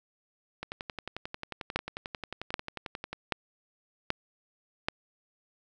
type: two click trains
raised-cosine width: 0.3 ms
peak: -20 / -11 dBFS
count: 29 / 5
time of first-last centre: 0.63-3.13 / 1.76-4.885 s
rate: 11.2 / 1.28 Hz
effects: none